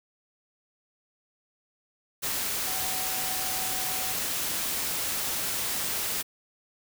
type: tone in noise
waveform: sine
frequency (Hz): 753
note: F#5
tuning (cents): +30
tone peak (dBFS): -39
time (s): 2.66-4.14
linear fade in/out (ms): 20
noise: white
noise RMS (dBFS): -30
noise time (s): 2.22-6.23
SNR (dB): -12
effects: none